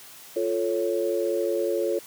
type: chord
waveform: sine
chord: F augmented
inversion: none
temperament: equal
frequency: 349.2 / 440 / 554.4 Hz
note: F4 / A4 / C#5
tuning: 0 / 0 / 0 cents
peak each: -27 dBFS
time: 0.36-1.99 s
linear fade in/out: 5 ms
effects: white hiss -46 dBFS RMS until 2.06 s + high-pass 100 Hz 12 dB/octave